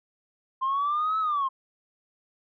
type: linear two-way sweep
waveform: sine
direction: up then down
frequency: 1044 to 1308 to 1044 Hz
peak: -22 dBFS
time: 0.61-1.49 s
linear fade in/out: 20 ms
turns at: 1.19 s
effects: tanh soft clip ceiling -20 dBFS